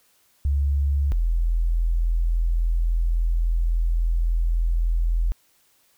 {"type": "tone pair in turn", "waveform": "sine", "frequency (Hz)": [70.3, 41.8], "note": ["C#2", "E1"], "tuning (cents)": [25, 25], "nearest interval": "major sixth", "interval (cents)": 900, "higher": "first", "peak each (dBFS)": -18, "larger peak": "neither", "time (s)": [[0.45, 1.12], [1.12, 5.32]], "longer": "second", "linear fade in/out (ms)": 0, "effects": ["white hiss -62 dBFS RMS until 5.97 s"]}